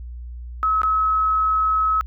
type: tone with dropouts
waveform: sine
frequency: 1286 Hz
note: E6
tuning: 43 cents flat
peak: -16 dBFS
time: 0.63-2.01 s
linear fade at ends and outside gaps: 0 ms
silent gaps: 0.817-0.833 s
effects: added 60 Hz sine -31 dBFS peak until 2.06 s